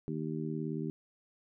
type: harmonic tone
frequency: 78.3 Hz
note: D#2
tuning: 11 cents sharp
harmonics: 2 / 3 / 4 / 5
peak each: -37 / -39 / -40 / -41 dBFS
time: 0.08-0.9 s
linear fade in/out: 0 ms
effects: none